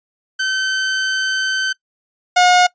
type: tone pair in turn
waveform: sawtooth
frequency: 1537 / 720.8 Hz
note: G6 / F#5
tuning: -35 / -45 cents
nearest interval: octave + minor second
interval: 1310 cents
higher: first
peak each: -13 / -5 dBFS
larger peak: second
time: 0.39-1.73 / 2.36-2.67 s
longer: first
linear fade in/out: 10 ms
effects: noise-tail reverb RT60 0.1 s tail -22 dB re dry + resampled to 16000 Hz